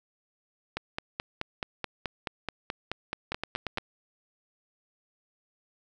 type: two click trains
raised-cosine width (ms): 0.3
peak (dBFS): -15 / -15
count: 15 / 5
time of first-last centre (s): 0.77-3.774 / 3.32-3.783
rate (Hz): 4.66 / 8.64
effects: none